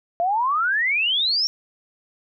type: exponential sweep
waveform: sine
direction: up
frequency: 670 to 5610 Hz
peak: -18 dBFS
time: 0.2-1.47 s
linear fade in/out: 0 ms
effects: none